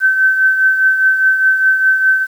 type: tone with tremolo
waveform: sine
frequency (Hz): 1538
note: G6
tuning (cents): -33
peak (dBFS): -6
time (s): 0-2.27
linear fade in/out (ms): 50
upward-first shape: triangle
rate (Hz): 4.9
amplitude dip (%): 60
effects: 7-bit